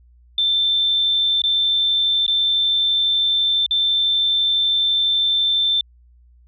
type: tone with dropouts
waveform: sine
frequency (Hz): 3554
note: A7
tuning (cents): +17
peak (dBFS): -15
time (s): 0.38-5.81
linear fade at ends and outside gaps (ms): 2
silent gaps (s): 1.419-1.438 / 2.265-2.279 / 3.663-3.709
effects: added 60 Hz sine -48 dBFS peak until 6.47 s